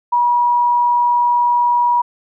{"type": "tone", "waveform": "sine", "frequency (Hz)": 964, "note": "B5", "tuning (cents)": -42, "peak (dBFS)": -11, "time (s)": [0.12, 2.02], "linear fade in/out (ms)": 10, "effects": []}